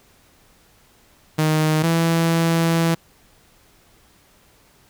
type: tone pair in turn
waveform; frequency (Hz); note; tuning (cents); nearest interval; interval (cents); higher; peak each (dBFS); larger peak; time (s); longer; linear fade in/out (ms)
sawtooth; 155.56 / 165.72; D#3 / E3; 0 / +9; minor second; 109; second; -12; neither; 1.38-1.83 / 1.83-2.95; second; 10
effects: pink hiss -55 dBFS RMS until 4.89 s